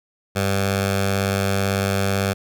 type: tone with notch filter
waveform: 10% pulse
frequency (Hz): 98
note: G2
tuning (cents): 0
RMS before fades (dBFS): -21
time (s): 0.35-2.34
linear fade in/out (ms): 20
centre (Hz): 310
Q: 1.5
effects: none